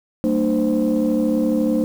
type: tone cluster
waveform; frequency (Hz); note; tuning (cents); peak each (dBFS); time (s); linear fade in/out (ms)
sine; 194.1 / 228.4 / 300.3 / 518; G3 / A#3 / D4 / C5; -17 / -35 / +39 / -17; -26 / -18 / -19 / -22; 0.24-1.84; 0
effects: tanh soft clip ceiling -10 dBFS + 7-bit